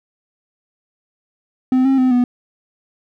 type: tone with pitch steps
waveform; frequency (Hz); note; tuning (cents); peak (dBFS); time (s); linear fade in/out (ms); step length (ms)
triangle; 257.1 / 268 / 256.5 / 246.1; C4 / C4 / C4 / B3; -30 / +42 / -34 / -6; -9; 1.72-2.24; 2; 130
effects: none